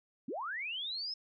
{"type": "linear sweep", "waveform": "sine", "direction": "up", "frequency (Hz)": [198, 5260], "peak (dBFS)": -36, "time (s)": [0.28, 1.14], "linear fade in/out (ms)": 5, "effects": []}